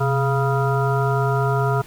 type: harmonic tone with a mistuned harmonic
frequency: 138.59 Hz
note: C#3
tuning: in tune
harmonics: 1 / 3 / 5 / 7 / 9 / 10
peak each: -19 / -24 / -26 / -27 / -29 / -29 dBFS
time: 0-1.82 s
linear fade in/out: 10 ms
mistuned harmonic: 1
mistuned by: -120 cents
effects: pink hiss -44 dBFS RMS until 1.86 s